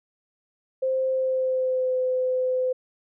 sine tone with pitch glide, 523.3 to 510.5 Hz, C5 to C5, 0 to -43 cents, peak -21 dBFS, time 0.82-2.73 s, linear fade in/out 10 ms, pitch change -43 cents, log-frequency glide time 1.1-1.97 s, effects none

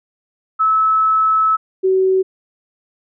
sine tone pair in turn, 1300 / 377.9 Hz, E6 / F#4, -24 / +37 cents, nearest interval octave + major sixth, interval 2139 cents, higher first, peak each -11 dBFS, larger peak neither, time 0.59-1.57 / 1.83-2.23 s, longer first, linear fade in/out 20 ms, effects none

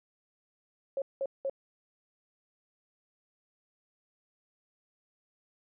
sine tone bursts, 545 Hz, C#5, 29 cents flat, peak -29 dBFS, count 3, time 0.97-1.497 s, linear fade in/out 2 ms, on 49 ms, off 190 ms, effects none

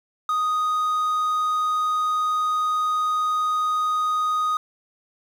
triangle tone with quantisation, 1244.5 Hz, D#6, in tune, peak -18 dBFS, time 0.29-4.57 s, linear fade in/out 2 ms, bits 8, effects none

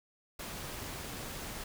pink noise, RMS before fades -42 dBFS, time 0.39-1.64 s, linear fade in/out 5 ms, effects none

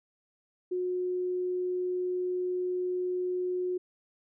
sine tone, 362.9 Hz, F#4, 34 cents flat, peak -28 dBFS, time 0.71-3.78 s, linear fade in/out 10 ms, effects none

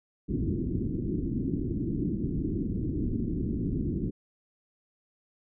white low-pass noise, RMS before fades -30 dBFS, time 0.28-4.11 s, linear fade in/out 20 ms, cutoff 340 Hz, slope 48 dB/octave, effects none

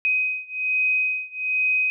sine beating tone pair, 2515 / 2516.2 Hz, D#7 / D#7, +18 / +19 cents, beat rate 1.2 Hz, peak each -23 / -24 dBFS, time 0.05-1.9 s, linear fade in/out 0 ms, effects none

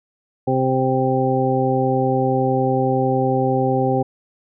harmonic tone, 130.81 Hz, C3, in tune, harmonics 1 / 2 / 3 / 4 / 6, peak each -22 / -22 / -22 / -22 / -22 dBFS, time 0.47-4.03 s, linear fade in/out 10 ms, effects none

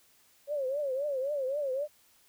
sine tone with vibrato, 553 Hz, C#5, 4 cents flat, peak -29 dBFS, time 0.47-1.88 s, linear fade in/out 50 ms, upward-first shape triangle, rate 3.8 Hz, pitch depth 160 cents each way, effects white hiss -64 dBFS RMS until 2.28 s

